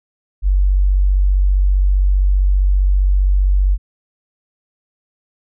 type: tone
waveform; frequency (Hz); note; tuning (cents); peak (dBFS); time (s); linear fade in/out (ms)
sine; 47.6; F#1; +50; -10; 0.42-3.78; 50
effects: none